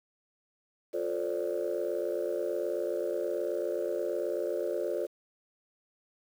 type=chord; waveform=sine; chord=D minor seventh; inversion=first; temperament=just; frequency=352.4 / 440.5 / 528.6 / 587.3 Hz; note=F4 / A4 / C5 / D5; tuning=+16 / +2 / +18 / 0 cents; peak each=-34 dBFS; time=0.93-5.07 s; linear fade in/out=20 ms; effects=tanh soft clip ceiling -22 dBFS + 9-bit